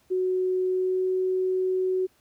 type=tone with pitch glide; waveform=sine; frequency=370 to 372.4 Hz; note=F#4 to F#4; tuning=0 to +11 cents; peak=-22 dBFS; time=0.1-2.07 s; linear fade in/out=20 ms; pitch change=+11 cents; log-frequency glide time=0.67-1.07 s; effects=pink hiss -64 dBFS RMS until 2.2 s + high-pass 60 Hz 12 dB/octave